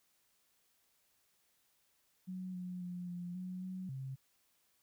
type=tone with pitch steps; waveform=sine; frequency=184.9 / 180.8 / 178.1 / 176.1 / 183.3 / 185.9 / 133.3 Hz; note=F#3 / F#3 / F3 / F3 / F#3 / F#3 / C3; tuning=-1 / -40 / +34 / +15 / -16 / +8 / +33 cents; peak=-40 dBFS; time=2.27-4.16 s; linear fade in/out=20 ms; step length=270 ms; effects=white hiss -75 dBFS RMS until 4.82 s